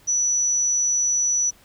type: tone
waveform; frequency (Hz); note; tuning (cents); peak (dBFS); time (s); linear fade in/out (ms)
sine; 5920; F#8; 0; -18; 0.07-1.51; 20
effects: pink hiss -54 dBFS RMS until 1.64 s